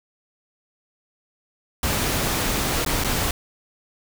pink noise with dropouts, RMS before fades -23 dBFS, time 1.83-3.31 s, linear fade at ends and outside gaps 2 ms, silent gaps 2.849-2.862 / 3.039-3.045 s, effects none

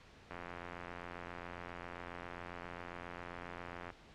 click train, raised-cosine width 0.5 ms, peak -30 dBFS, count 315, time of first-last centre 0.31-3.903 s, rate 87.4 Hz, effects pink hiss -59 dBFS RMS until 4.14 s + low-pass 4000 Hz 12 dB/octave

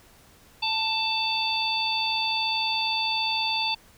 harmonic tone with a mistuned harmonic, 884 Hz, A5, 8 cents sharp, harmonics 1 / 3 / 4 / 5, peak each -29 / -29 / -29 / -29 dBFS, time 0.62-3.75 s, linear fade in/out 10 ms, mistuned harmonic 5, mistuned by +50 cents, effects pink hiss -55 dBFS RMS until 3.97 s

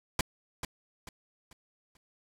pink noise with echo, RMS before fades -27 dBFS, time 0.19-0.21 s, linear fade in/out 2 ms, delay 440 ms, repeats 4, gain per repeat -9 dB, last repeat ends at 1.97 s, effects low-pass 12000 Hz 12 dB/octave

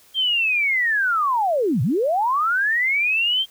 sine linear two-way sweep, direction down then up, 3200 to 103.8 to 3200 Hz, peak -17 dBFS, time 0.14-3.46 s, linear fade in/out 50 ms, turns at 1.82 s, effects white hiss -53 dBFS RMS until 3.5 s

